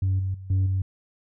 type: tone with level steps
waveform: sine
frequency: 95.1 Hz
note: F#2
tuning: 48 cents sharp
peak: -18 / -23 / -36 / -16 / -20 dBFS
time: 0.02-0.82 s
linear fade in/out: 5 ms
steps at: 0.19 / 0.34 / 0.5 / 0.66 s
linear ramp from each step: 5 ms
effects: tanh soft clip ceiling -18 dBFS